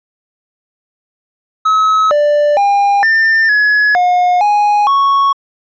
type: tone with pitch steps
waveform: triangle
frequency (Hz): 1285 / 589 / 805 / 1795 / 1691 / 718 / 829 / 1108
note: E6 / D5 / G5 / A6 / G#6 / F5 / G#5 / C#6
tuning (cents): -45 / +5 / +46 / +34 / +31 / +48 / -3 / -1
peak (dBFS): -6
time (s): 1.65-5.33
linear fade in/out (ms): 10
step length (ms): 460
effects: resampled to 16000 Hz